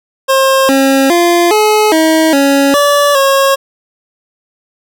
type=tone with pitch steps; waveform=25% pulse; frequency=534 / 270.5 / 345.8 / 426.6 / 318.9 / 278.1 / 576 / 546 Hz; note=C5 / C#4 / F4 / G#4 / D#4 / C#4 / D5 / C#5; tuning=+35 / -42 / -17 / +46 / +43 / +6 / -34 / -26 cents; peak=-3 dBFS; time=0.28-3.56 s; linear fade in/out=20 ms; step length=410 ms; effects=none